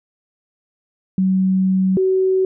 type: tone pair in turn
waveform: sine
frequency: 188.6 / 377.2 Hz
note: F#3 / F#4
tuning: +33 / +33 cents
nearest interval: octave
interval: 1200 cents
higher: second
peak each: -13 dBFS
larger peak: neither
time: 1.18-1.97 / 1.97-2.45 s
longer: first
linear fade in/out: 2 ms
effects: none